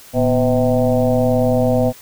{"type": "tone with frequency modulation", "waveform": "sine", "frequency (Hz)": 376.8, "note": "F#4", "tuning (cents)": 32, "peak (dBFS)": -12, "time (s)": [0.13, 1.93], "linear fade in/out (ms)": 50, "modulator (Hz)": 132, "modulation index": 2.4, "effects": ["white hiss -42 dBFS RMS until 2.01 s"]}